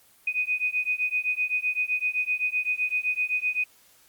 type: beating tone pair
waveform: sine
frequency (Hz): 2489 / 2496.8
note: D#7 / D#7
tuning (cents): 0 / +5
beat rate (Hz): 7.8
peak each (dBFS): -27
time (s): 0.27-3.64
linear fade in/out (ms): 5
effects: white hiss -58 dBFS RMS until 4.08 s + Opus 24 kbps